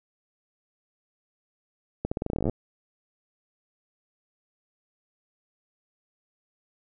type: accelerating click train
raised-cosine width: 2 ms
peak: -14 dBFS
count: 17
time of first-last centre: 2.05-2.496 s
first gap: 65 ms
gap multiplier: 0.87
effects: none